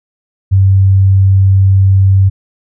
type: tone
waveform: sine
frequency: 96.5 Hz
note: G2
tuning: 27 cents flat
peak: -4 dBFS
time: 0.51-2.3 s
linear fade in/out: 20 ms
effects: none